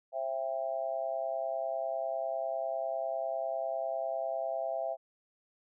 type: tone with amplitude modulation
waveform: sine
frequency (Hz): 665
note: E5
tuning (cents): +15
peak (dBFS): -27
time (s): 0.12-4.97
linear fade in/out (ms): 50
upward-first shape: sine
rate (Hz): 130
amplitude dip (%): 100
effects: none